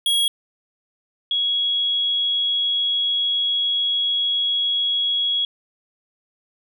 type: tone pair in turn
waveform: square / sine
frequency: 3310 / 3329 Hz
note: G#7 / G#7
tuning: -6 / +3 cents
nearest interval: unison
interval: 9 cents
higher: second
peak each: -17 / -18 dBFS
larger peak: first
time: 0.06-0.28 / 1.31-5.45 s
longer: second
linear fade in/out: 2 ms
effects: none